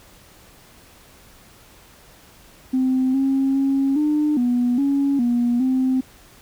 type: tone with pitch steps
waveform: sine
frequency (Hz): 259.2 / 269.7 / 272.6 / 300.5 / 244.4 / 279 / 240.3 / 259.5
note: C4 / C#4 / C#4 / D4 / B3 / C#4 / B3 / C4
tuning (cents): -16 / -47 / -29 / +40 / -18 / +11 / -47 / -14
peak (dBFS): -15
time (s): 2.73-6.01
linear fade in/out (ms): 10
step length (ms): 410
effects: tanh soft clip ceiling -12 dBFS + pink hiss -49 dBFS RMS until 6.41 s